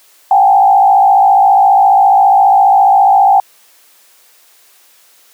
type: tone with frequency modulation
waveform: sine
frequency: 789 Hz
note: G5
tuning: 11 cents sharp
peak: -4 dBFS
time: 0.31-3.4 s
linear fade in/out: 2 ms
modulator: 54.7 Hz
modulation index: 1
effects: white hiss -47 dBFS RMS until 5.33 s + high-pass 400 Hz 12 dB/octave